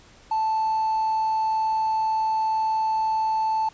triangle tone with hard clipping, 879 Hz, A5, 2 cents flat, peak -21 dBFS, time 0.31-3.69 s, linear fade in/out 5 ms, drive 4 dB, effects pink hiss -52 dBFS RMS until 3.73 s + resampled to 16000 Hz

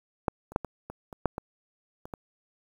clicks, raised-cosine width 1 ms, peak -10 / -30 / -10 / -20 / -24 / -27 / -9 / -19 / -27 / -22 dBFS, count 10, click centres 0.282 / 0.52 / 0.561 / 0.647 / 0.9 / 1.128 / 1.257 / 1.381 / 2.055 / 2.138 s, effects 8-bit

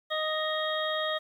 harmonic tone with a mistuned harmonic, 622.3 Hz, D#5, in tune, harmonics 1 / 2 / 3 / 5 / 6, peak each -31 / -34 / -35 / -36 / -36 dBFS, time 0.1-1.19 s, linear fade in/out 20 ms, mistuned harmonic 5, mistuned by +81 cents, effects 10-bit

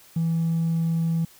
sine tone with hard clipping, 164.81 Hz, E3, in tune, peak -21 dBFS, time 0.16-1.25 s, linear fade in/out 5 ms, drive 1 dB, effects white hiss -52 dBFS RMS until 1.39 s

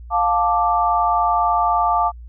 sine chord, D minor, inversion first, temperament just, 704.8 / 881 / 1174.7 Hz, F5 / A5 / D6, +16 / +2 / 0 cents, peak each -19 dBFS, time 0.1-2.12 s, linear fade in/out 50 ms, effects added 59 Hz sine -34 dBFS peak until 2.28 s

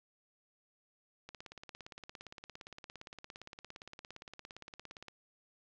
click train, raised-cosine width 0.2 ms, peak -30 dBFS, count 67, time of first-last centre 1.29-5.083 s, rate 17.4 Hz, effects low-pass 6000 Hz 12 dB/octave + 11-bit

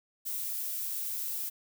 violet noise, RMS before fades -35 dBFS, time 0.25-1.5 s, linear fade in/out 20 ms, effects none

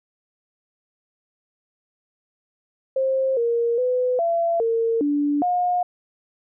sine tone with pitch steps, 530 / 468.5 / 502 / 676 / 456.9 / 290.4 / 716 Hz, C5 / A#4 / B4 / E5 / A#4 / D4 / F5, +22 / +9 / +28 / +43 / -35 / -19 / +43 cents, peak -18 dBFS, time 2.96-5.83 s, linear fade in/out 5 ms, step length 410 ms, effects none

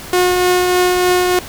sawtooth tone with tremolo, 361.4 Hz, F#4, 41 cents flat, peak -6 dBFS, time 0.13-1.39 s, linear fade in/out 2 ms, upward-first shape triangle, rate 3.3 Hz, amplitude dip 30%, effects pink hiss -31 dBFS RMS until 1.48 s

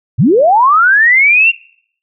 sine linear sweep, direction up, 90.1 to 2794 Hz, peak -5 dBFS, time 0.18-1.52 s, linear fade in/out 20 ms, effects noise-tail reverb RT60 0.6 s tail -22 dB re dry

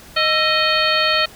harmonic tone with a mistuned harmonic, 622.3 Hz, D#5, in tune, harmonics 1 / 2 / 3 / 4 / 5 / 6 / 7, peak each -22 / -21 / -22 / -22 / -22 / -27 / -21 dBFS, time 0.16-1.26 s, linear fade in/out 10 ms, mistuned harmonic 2, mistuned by +120 cents, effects pink hiss -42 dBFS RMS until 1.35 s

